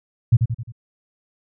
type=tone with echo; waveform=sine; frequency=116.54 Hz; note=A#2; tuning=in tune; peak=-8 dBFS; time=0.32-0.37 s; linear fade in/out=10 ms; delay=88 ms; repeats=4; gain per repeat=-6 dB; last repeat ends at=0.722 s; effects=none